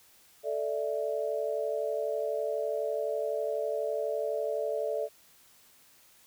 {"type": "chord", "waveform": "sine", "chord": "A suspended fourth", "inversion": "none", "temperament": "equal", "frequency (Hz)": [440, 587.3, 659.3], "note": ["A4", "D5", "E5"], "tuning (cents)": [0, 0, 0], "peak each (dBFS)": [-33, -32, -35], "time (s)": [0.43, 5.09], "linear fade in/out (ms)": 50, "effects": ["white hiss -60 dBFS RMS until 6.26 s"]}